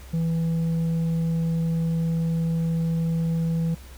sine tone with tanh clipping, 164.81 Hz, E3, in tune, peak -22 dBFS, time 0.13-3.75 s, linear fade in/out 10 ms, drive 4 dB, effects added 65 Hz sine -41 dBFS peak until 3.97 s + pink hiss -49 dBFS RMS until 3.97 s

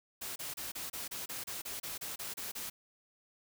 white noise bursts, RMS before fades -41 dBFS, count 14, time 0.21-2.7 s, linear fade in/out 10 ms, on 150 ms, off 30 ms, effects none

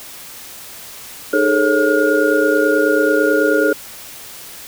sine tone cluster, 305.2 / 413.6 / 442.8 / 548 / 1428 Hz, D#4 / G#4 / A4 / C#5 / F6, -33 / -7 / +11 / -20 / +38 cents, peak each -18 dBFS, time 1.33-3.73 s, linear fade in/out 5 ms, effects white hiss -35 dBFS RMS until 4.67 s

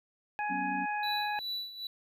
harmonic tone, 836 Hz, G#5, 11 cents sharp, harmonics 1 / 2 / 3, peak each -32 / -37 / -40 dBFS, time 0.39-1.39 s, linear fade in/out 0 ms
sine chord, F# suspended fourth, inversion none, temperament equal with one note detuned, 189.65 / 246.9 / 277.2 Hz, F#3 / B3 / C#4, +43 / 0 / 0 cents, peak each -40 / -42 / -38 dBFS, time 0.49-0.86 s, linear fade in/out 20 ms
triangle tone with tremolo, 3951 Hz, B7, in tune, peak -31 dBFS, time 1.03-1.87 s, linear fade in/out 2 ms, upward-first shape sine, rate 2.5 Hz, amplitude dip 75%
effects none

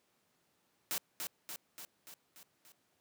white noise with echo, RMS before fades -36 dBFS, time 0.91-0.98 s, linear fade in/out 0 ms, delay 290 ms, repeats 6, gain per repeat -4 dB, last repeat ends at 2.72 s, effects pink hiss -75 dBFS RMS until 3 s + high-pass 150 Hz 12 dB/octave

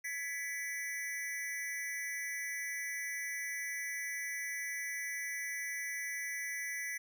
square tone with amplitude modulation, 1980 Hz, B6, 4 cents sharp, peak -34 dBFS, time 0.04-6.98 s, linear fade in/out 10 ms, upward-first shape sine, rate 289 Hz, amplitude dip 85%, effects none

